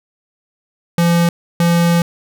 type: tone bursts at uneven times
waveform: square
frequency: 170.8 Hz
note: F3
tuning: 38 cents flat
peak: -11 dBFS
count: 2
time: 0.98-1.29 / 1.6-2.02 s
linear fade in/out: 2 ms
effects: none